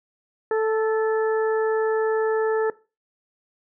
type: harmonic tone with a mistuned harmonic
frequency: 440 Hz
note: A4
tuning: in tune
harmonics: 1 / 2 / 3 / 4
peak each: -19 / -30 / -33 / -33 dBFS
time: 0.51-2.7 s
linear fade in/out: 2 ms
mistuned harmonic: 4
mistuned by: -17 cents
effects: noise-tail reverb RT60 0.3 s tail -19 dB re dry